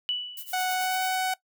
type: tone with exponential decay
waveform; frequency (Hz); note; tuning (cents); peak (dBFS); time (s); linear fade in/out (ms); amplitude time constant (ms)
sine; 2960; F#7; 0; -23; 0.09-0.69; 0; 130
type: noise with tremolo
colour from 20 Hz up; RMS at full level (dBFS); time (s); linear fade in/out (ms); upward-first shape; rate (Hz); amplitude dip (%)
violet; -37; 0.37-1.15; 2; sine; 9.2; 85
type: tone with pitch glide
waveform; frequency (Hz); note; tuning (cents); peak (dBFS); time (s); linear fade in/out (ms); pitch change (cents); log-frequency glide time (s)
sawtooth; 740 to 748.2; F#5 to F#5; 0 to +19; -21; 0.53-1.34; 5; +19; 0.73-0.99
effects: noise-tail reverb RT60 0.1 s tail -19 dB re dry